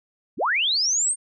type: linear sweep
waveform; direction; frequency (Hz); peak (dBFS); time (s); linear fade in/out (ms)
sine; up; 107.1 to 8800; -19; 0.37-1.16; 50
effects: none